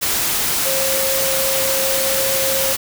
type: tone in noise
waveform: sine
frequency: 536 Hz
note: C5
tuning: 42 cents sharp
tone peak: -21 dBFS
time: 0.65-2.74 s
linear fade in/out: 20 ms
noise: white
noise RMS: -19 dBFS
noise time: 0.01-2.77 s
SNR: -5 dB
effects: none